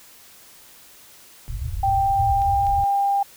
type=low-pass noise; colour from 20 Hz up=white; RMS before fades=-27 dBFS; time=1.48-2.84 s; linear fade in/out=0 ms; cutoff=120 Hz; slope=96 dB/octave
type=tone with pitch glide; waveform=sine; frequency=784 to 798.2 Hz; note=G5 to G5; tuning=0 to +31 cents; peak=-17 dBFS; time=1.83-3.23 s; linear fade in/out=5 ms; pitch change=+31 cents; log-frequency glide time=1.94-2.65 s
type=clicks; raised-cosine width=0.2 ms; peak=-25 dBFS; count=2; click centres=2.419 / 2.668 s
effects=white hiss -48 dBFS RMS until 3.36 s